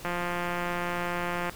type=click train; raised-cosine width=0.5 ms; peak=-16 dBFS; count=254; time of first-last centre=0.05-1.496 s; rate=175 Hz; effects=pink hiss -45 dBFS RMS until 1.55 s